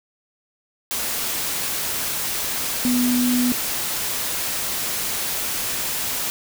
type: tone in noise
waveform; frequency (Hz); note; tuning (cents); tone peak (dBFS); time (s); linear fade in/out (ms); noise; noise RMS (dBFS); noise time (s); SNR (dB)
sine; 246.9; B3; 0; -17; 2.85-3.52; 0; white; -25; 0.91-6.3; +5
effects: none